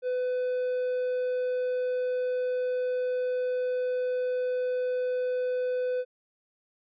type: tone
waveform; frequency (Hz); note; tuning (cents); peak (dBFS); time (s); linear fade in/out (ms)
triangle; 502; B4; +28; -24; 0.02-6.05; 50
effects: resampled to 11025 Hz